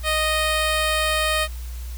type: tone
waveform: 10% pulse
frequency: 621 Hz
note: D#5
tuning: 3 cents flat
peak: -11 dBFS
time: 0.03-1.48 s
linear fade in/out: 50 ms
effects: added 60 Hz sine -29 dBFS peak until 1.97 s + white hiss -45 dBFS RMS until 1.97 s